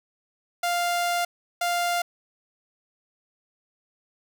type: tone bursts at uneven times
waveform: sawtooth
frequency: 698.5 Hz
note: F5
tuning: in tune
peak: -19 dBFS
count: 2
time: 0.63-1.25 / 1.61-2.02 s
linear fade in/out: 5 ms
effects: none